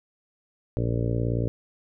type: harmonic tone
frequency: 58.27 Hz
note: A#1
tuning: in tune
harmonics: 1 / 2 / 3 / 4 / 5 / 6 / 7 / 8 / 9 / 10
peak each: -32 / -25 / -34 / -37 / -33 / -39 / -35 / -35 / -39 / -39 dBFS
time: 0.77-1.48 s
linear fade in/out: 0 ms
effects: none